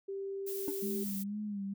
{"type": "tone", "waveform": "sine", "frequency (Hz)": 392, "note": "G4", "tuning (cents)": 0, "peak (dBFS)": -36, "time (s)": [0.08, 1.04], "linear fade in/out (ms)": 10}
{"type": "noise", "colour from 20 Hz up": "violet", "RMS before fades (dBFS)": -42, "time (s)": [0.46, 1.24], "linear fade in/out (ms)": 20}
{"type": "tone with exponential decay", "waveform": "triangle", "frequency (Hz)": 297.4, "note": "D4", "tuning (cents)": 22, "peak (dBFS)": -28, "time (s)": [0.68, 0.77], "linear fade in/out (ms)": 1, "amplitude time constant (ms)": 19}
{"type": "tone with vibrato", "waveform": "sine", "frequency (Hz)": 203.9, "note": "G#3", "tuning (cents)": -32, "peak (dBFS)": -35, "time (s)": [0.82, 1.74], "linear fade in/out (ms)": 10, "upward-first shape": "sine", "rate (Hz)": 2.1, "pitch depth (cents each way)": 64}
{"effects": []}